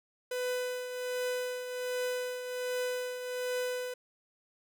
45% pulse tone with tremolo, 499.5 Hz, B4, 20 cents sharp, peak -30 dBFS, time 0.31-3.94 s, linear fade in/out 5 ms, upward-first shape triangle, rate 1.3 Hz, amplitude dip 60%, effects none

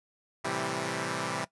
5% pulse chord, A minor seventh, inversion none, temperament equal, 110 / 130.81 / 164.81 / 196 Hz, A2 / C3 / E3 / G3, 0 / 0 / 0 / 0 cents, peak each -29 / -24 / -24 / -25 dBFS, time 0.44-1.45 s, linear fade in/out 10 ms, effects noise-tail reverb RT60 0.1 s tail -18 dB re dry + resampled to 24000 Hz

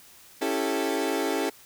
30% pulse chord, A dominant seventh, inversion first, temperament equal, 277.2 / 329.6 / 392 / 440 Hz, C#4 / E4 / G4 / A4, 0 / 0 / 0 / 0 cents, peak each -28 / -28 / -28 / -28 dBFS, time 0.41-1.5 s, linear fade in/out 10 ms, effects white hiss -52 dBFS RMS until 1.65 s

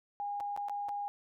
sine tone with dropouts, 815 Hz, G#5, 33 cents flat, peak -34 dBFS, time 0.2-1.08 s, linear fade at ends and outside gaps 0 ms, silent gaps 0.401-0.406 / 0.564-0.575 / 0.685-0.696 / 0.886-0.891 s, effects none

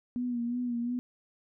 sine tone with vibrato, 241.6 Hz, B3, 38 cents flat, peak -29 dBFS, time 0.16-0.99 s, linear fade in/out 0 ms, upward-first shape sine, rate 2.8 Hz, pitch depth 45 cents each way, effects none

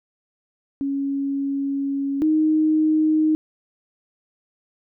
sine tone pair in turn, 277.2 / 311.1 Hz, C#4 / D#4, 0 / 0 cents, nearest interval major second, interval 200 cents, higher second, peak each -21 / -15 dBFS, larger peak second, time 0.81-2.22 / 2.22-3.35 s, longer first, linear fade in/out 0 ms, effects none

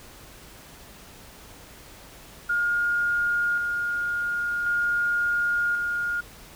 sine tone with tremolo, 1421 Hz, F6, 30 cents sharp, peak -21 dBFS, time 2.49-6.21 s, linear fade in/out 10 ms, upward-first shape square, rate 0.46 Hz, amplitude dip 30%, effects added 50 Hz sine -56 dBFS peak until 6.55 s + pink hiss -47 dBFS RMS until 6.55 s

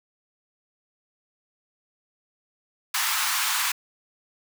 pink high-pass noise, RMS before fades -25 dBFS, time 2.94-3.72 s, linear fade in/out 5 ms, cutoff 900 Hz, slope 48 dB/octave, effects none

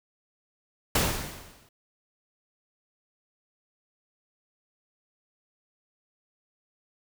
pink noise with exponential decay, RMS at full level -21 dBFS, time 0.95-1.69 s, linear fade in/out 5 ms, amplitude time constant 160 ms, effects none

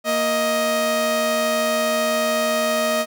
sawtooth tone pair together, 233.1 / 626.4 Hz, A#3 / D#5, 0 / +11 cents, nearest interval octave + perfect fourth, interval 1711 cents, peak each -22 / -15 dBFS, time 0.04-3.06 s, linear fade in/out 50 ms, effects none

